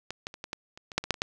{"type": "clicks", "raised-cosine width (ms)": 0.2, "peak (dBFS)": [-17, -17, -26, -20, -16, -28, -24, -7, -19, -6, -25, -9], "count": 12, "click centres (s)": [0.106, 0.269, 0.341, 0.441, 0.531, 0.775, 0.918, 0.98, 1.04, 1.107, 1.142, 1.219], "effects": []}